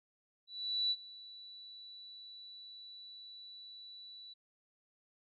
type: tone with ADSR envelope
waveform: sine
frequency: 3951 Hz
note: B7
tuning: in tune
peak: -29 dBFS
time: 0.47-4.34 s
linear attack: 440 ms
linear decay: 46 ms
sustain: -20 dB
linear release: 13 ms
effects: none